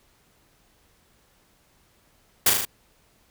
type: noise with echo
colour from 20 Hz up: white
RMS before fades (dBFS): -17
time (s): 2.46-2.5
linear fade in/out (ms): 5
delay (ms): 38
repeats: 4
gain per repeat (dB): -3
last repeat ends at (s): 2.652
effects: pink hiss -62 dBFS RMS until 3.3 s